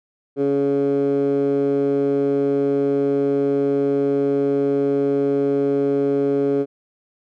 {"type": "tone with band-pass filter", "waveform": "15% pulse", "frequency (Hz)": 140, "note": "C#3", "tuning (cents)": 18, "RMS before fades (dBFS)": -19, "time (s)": [0.36, 6.66], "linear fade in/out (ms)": 50, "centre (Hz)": 370, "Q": 3.9, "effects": []}